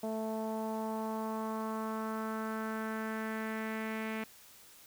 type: tone with low-pass filter sweep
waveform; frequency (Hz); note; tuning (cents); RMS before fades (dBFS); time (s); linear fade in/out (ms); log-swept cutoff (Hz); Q
sawtooth; 220; A3; 0; -37; 0.03-4.24; 5; 710 to 2300; 2.9
effects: white hiss -57 dBFS RMS until 4.86 s